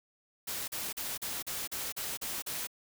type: noise bursts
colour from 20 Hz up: white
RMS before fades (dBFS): -37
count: 9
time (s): 0.47-2.672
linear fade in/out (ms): 10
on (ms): 210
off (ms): 39
effects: none